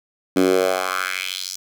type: tone with high-pass filter sweep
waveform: 10% pulse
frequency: 93 Hz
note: F#2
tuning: 9 cents sharp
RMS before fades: -21 dBFS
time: 0.36-1.56 s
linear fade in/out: 5 ms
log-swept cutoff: 250 to 5900 Hz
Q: 2.7
effects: none